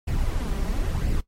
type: noise with flanger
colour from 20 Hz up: brown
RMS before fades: -24 dBFS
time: 0.07-1.21 s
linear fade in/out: 10 ms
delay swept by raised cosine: 0.39 to 5.19 ms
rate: 0.98 Hz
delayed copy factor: +0.5
effects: noise-tail reverb RT60 0.1 s tail -17 dB re dry + MP3 64 kbps